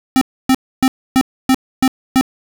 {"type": "tone bursts", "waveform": "square", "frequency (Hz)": 261.6, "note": "C4", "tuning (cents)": 0, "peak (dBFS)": -9, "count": 7, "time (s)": [0.16, 2.211], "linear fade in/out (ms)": 0, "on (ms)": 53, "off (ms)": 280, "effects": []}